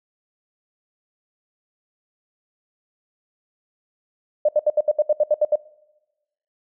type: tone bursts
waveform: sine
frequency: 602 Hz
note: D5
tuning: 43 cents sharp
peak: -13 dBFS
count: 11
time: 4.45-5.557 s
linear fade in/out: 5 ms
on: 37 ms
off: 70 ms
effects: noise-tail reverb RT60 1.0 s tail -22 dB re dry